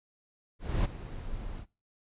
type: noise with ADSR envelope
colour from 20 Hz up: brown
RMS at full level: -24 dBFS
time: 0.59-1.66 s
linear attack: 260 ms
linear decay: 11 ms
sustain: -15 dB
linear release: 71 ms
effects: noise-tail reverb RT60 0.3 s tail -22 dB re dry + resampled to 8000 Hz